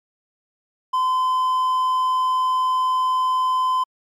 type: tone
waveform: triangle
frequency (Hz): 1024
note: C6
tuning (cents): -38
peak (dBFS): -15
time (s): 0.93-3.84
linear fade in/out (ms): 10
effects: MP3 96 kbps